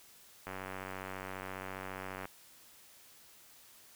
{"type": "click train", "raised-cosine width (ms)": 0.5, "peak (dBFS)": -26, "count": 170, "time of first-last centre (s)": [0.47, 2.255], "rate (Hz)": 94.7, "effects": ["white hiss -59 dBFS RMS until 3.95 s"]}